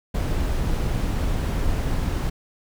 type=noise; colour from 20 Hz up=brown; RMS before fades=-23 dBFS; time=0.14-2.3 s; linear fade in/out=10 ms; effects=none